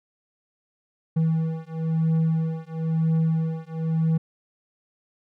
triangle beating tone pair, 161 / 162 Hz, E3 / E3, -41 / -30 cents, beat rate 1 Hz, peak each -22 dBFS, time 1.16-4.18 s, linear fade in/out 10 ms, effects none

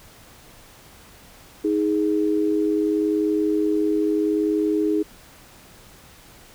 sine tone pair together, 314.9 / 415.6 Hz, D#4 / G#4, +21 / +1 cents, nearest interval perfect fourth, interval 480 cents, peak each -20 / -22 dBFS, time 1.64-5.03 s, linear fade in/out 10 ms, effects pink hiss -48 dBFS RMS until 6.54 s

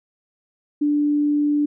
sine tone, 293.7 Hz, D4, in tune, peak -16 dBFS, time 0.81-1.66 s, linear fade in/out 10 ms, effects none

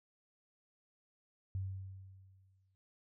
sine tone with exponential decay, 95.5 Hz, G2, 45 cents flat, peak -34 dBFS, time 1.55-2.75 s, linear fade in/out 0 ms, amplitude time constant 260 ms, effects none

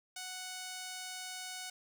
5% pulse tone, 740 Hz, F#5, in tune, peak -30 dBFS, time 0.16-1.7 s, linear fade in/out 5 ms, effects none

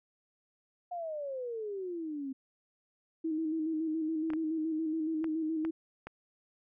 sine exponential sweep, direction down, 722 to 261.6 Hz, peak -35 dBFS, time 0.91-2.33 s, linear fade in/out 10 ms
sine tone with vibrato, 317.3 Hz, D#4, 34 cents sharp, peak -30 dBFS, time 3.24-5.71 s, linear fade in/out 10 ms, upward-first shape square, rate 7.1 Hz, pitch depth 36 cents each way
clicks, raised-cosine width 0.5 ms, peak -27 dBFS, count 5, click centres 4.303 / 4.335 / 5.243 / 5.65 / 6.07 s
effects none

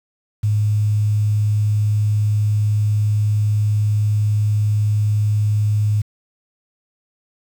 sine tone with quantisation, 105.3 Hz, G#2, 24 cents sharp, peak -14 dBFS, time 0.43-6.02 s, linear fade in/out 10 ms, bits 7, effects none

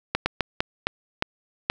slowing click train, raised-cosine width 0.3 ms, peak -5 dBFS, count 7, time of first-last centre 0.15-1.699 s, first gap 110 ms, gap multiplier 1.34, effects none

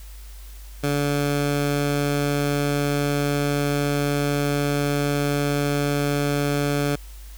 15% pulse tone, 143.9 Hz, D3, 35 cents flat, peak -14 dBFS, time 0.83-6.96 s, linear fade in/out 10 ms, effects added 50 Hz sine -37 dBFS peak until 7.37 s + white hiss -49 dBFS RMS until 7.37 s

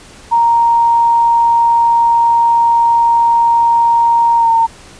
sine tone with pitch glide, 932.3 to 913.1 Hz, A#5 to A#5, 0 to -36 cents, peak -7 dBFS, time 0.31-4.67 s, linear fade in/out 20 ms, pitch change -36 cents, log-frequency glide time 4.37-4.51 s, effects pink hiss -38 dBFS RMS until 4.99 s + resampled to 22050 Hz

